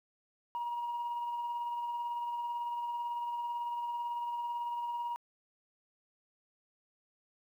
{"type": "tone with tremolo", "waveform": "sine", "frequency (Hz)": 952, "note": "A#5", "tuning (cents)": 36, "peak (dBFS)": -31, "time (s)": [0.55, 5.16], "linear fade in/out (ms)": 0, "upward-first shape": "sine", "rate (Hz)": 18, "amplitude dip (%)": 35, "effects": ["tanh soft clip ceiling -31 dBFS", "11-bit"]}